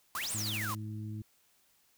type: exponential two-way sweep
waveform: sine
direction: up then down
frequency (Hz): 987.8 to 9460 to 987.8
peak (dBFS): -35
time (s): 0.15-0.74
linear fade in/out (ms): 0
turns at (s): 0.32
type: noise with tremolo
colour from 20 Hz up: white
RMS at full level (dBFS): -40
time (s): 0.15-0.75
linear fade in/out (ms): 2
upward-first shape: square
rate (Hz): 13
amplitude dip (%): 30
type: harmonic tone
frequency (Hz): 107.1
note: A2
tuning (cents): -46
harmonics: 1 / 2 / 3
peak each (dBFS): -38 / -44 / -48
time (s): 0.34-1.22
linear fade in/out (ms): 5
effects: white hiss -69 dBFS RMS until 1.97 s